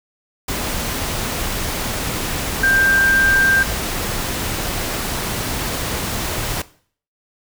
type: tone in noise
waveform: sine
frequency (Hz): 1575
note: G6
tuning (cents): +8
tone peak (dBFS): -12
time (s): 2.63-3.63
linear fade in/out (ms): 5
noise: pink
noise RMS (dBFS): -23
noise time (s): 0.48-6.62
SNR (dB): +8
effects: noise-tail reverb RT60 0.5 s tail -18 dB re dry